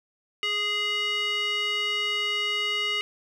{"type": "tone with band-pass filter", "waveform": "square", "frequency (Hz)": 415.3, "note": "G#4", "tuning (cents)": 0, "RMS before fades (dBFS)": -27, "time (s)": [0.43, 3.01], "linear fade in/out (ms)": 0, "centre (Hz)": 2600, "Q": 9.9, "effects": []}